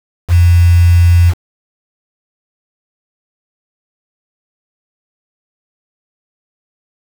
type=tone with quantisation; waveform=sine; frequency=87 Hz; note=F2; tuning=6 cents flat; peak=-4 dBFS; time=0.28-1.34 s; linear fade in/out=50 ms; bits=4; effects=none